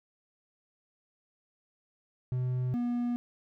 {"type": "tone pair in turn", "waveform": "triangle", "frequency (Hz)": [126.3, 241.3], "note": ["B2", "B3"], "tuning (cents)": [39, -40], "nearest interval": "major seventh", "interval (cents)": 1121, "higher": "second", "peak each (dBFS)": [-26, -26], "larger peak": "neither", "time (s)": [[2.32, 2.74], [2.74, 3.16]], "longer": "neither", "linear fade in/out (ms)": 0, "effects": []}